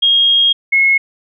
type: tone pair in turn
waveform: sine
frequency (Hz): 3256 / 2173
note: G#7 / C#7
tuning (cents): -35 / -35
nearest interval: perfect fifth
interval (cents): 700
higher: first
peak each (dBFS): -8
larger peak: neither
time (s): 0.02-0.53 / 0.72-0.98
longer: first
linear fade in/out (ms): 10
effects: none